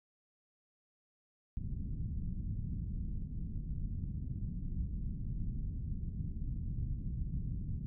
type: low-pass noise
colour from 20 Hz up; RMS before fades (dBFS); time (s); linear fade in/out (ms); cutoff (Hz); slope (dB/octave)
pink; -38; 1.57-7.86; 0; 190; 24
effects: none